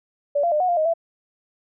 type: tone with pitch steps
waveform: sine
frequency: 576 / 687 / 603 / 731 / 698 / 625 / 667 Hz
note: D5 / F5 / D5 / F#5 / F5 / D#5 / E5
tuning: -34 / -29 / +46 / -21 / -1 / +8 / +20 cents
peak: -17 dBFS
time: 0.35-0.938 s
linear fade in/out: 10 ms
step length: 84 ms
effects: none